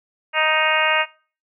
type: harmonic tone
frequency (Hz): 311.9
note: D#4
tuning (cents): +4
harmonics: 2 / 3 / 4 / 5 / 6 / 7 / 8 / 9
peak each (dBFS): -24 / -24 / -24 / -24 / -24 / -24 / -24 / -24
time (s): 0.33-1.06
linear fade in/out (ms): 50
effects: noise-tail reverb RT60 0.4 s tail -23 dB re dry